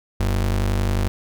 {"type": "ring-modulated tone", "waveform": "square", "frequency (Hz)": 70.3, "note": "C#2", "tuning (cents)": 25, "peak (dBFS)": -16, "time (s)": [0.2, 1.08], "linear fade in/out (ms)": 0, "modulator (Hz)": 25.6, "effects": []}